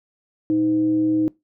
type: tone with frequency modulation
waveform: sine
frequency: 314.1 Hz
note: D#4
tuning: 16 cents sharp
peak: -16 dBFS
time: 0.5-1.28 s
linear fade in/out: 0 ms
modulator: 196 Hz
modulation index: 0.24
effects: noise-tail reverb RT60 0.2 s tail -22 dB re dry